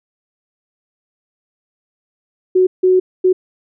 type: tone bursts at uneven times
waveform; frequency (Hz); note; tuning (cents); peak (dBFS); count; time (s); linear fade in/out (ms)
sine; 370; F#4; 0; -8; 3; 2.55-2.67 / 2.83-3 / 3.24-3.33; 10
effects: none